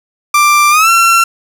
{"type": "tone with pitch glide", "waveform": "30% pulse", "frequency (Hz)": [1181, 1356.6], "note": ["D6", "E6"], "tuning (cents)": [9, 49], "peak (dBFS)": -3, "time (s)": [0.34, 1.24], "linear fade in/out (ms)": 5, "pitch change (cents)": 240, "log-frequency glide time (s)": [0.7, 0.89], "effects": []}